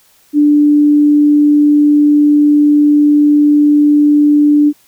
sine tone, 294.5 Hz, D4, 5 cents sharp, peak -5 dBFS, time 0.33-4.73 s, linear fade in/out 50 ms, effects white hiss -50 dBFS RMS until 4.87 s

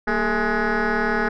sine tone with frequency modulation, 620 Hz, D#5, 6 cents flat, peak -16 dBFS, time 0.07-1.29 s, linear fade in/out 10 ms, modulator 213 Hz, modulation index 5.5, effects tanh soft clip ceiling -17 dBFS

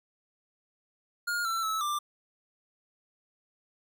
square tone with pitch steps, 1422 / 1342 / 1303 / 1184 Hz, F6 / E6 / E6 / D6, +31 / +31 / -20 / +14 cents, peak -29 dBFS, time 1.27-1.99 s, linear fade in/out 10 ms, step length 180 ms, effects none

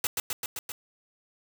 white noise with echo, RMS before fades -27 dBFS, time 0.04-0.07 s, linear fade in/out 2 ms, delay 130 ms, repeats 5, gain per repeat -2 dB, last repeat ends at 0.72 s, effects none

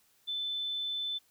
sine tone, 3520 Hz, A7, in tune, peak -32 dBFS, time 0.27-1.19 s, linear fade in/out 20 ms, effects white hiss -68 dBFS RMS until 1.3 s

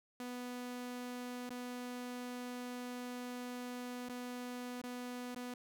sawtooth tone with dropouts, 246.9 Hz, B3, in tune, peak -38 dBFS, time 0.2-5.54 s, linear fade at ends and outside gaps 2 ms, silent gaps 1.494-1.505 / 4.087-4.094 / 4.816-4.838 / 5.347-5.361 s, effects none

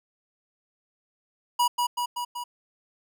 square tone with echo, 969 Hz, B5, 33 cents flat, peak -20 dBFS, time 1.59-1.68 s, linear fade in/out 10 ms, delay 190 ms, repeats 4, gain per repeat -3 dB, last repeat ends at 2.44 s, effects none

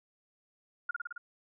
sine tone with echo, 1418 Hz, F6, 26 cents sharp, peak -29 dBFS, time 0.89-0.91 s, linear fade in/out 5 ms, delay 54 ms, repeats 5, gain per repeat -2 dB, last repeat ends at 1.18 s, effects none

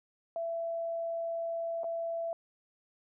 sine tone with dropouts, 668 Hz, E5, 23 cents sharp, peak -32 dBFS, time 0.36-2.33 s, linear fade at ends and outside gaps 1 ms, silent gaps 1.834-1.842 s, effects none

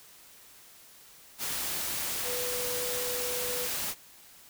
sine tone in noise, 493.9 Hz, B4, in tune, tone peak -35 dBFS, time 2.23-3.69 s, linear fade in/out 50 ms, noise white, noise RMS -33 dBFS, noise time 1.38-3.95 s, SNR -5 dB, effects white hiss -54 dBFS RMS until 4.49 s

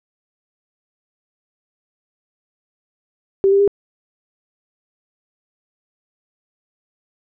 sine tone with pitch steps, 390 / 396.6 / 403.3 Hz, G4 / G4 / G4, -9 / +20 / +49 cents, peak -10 dBFS, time 3.44-3.677 s, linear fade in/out 0 ms, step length 79 ms, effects none

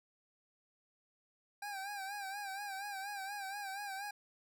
25% pulse tone with vibrato, 796 Hz, G5, 26 cents sharp, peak -37 dBFS, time 1.62-4.11 s, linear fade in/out 5 ms, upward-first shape sine, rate 4.2 Hz, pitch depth 69 cents each way, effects none

